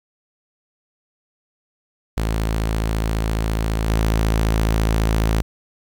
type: tone with level steps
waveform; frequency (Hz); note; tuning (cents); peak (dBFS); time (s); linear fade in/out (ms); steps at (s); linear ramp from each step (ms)
sawtooth; 54.6; A1; -13; -15 / -12; 2.17-5.42; 5; 3.88; 10
effects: 9-bit